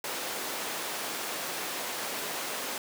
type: high-pass noise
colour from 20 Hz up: pink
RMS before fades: -35 dBFS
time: 0.04-2.78 s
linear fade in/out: 2 ms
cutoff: 400 Hz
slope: 12 dB/octave
effects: none